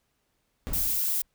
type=noise with exponential decay; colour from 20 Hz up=brown; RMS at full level=-29 dBFS; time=0.67-1.27 s; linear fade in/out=0 ms; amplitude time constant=130 ms
type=noise; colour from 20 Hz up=violet; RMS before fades=-27 dBFS; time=0.73-1.22 s; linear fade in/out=5 ms
effects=pink hiss -74 dBFS RMS until 1.34 s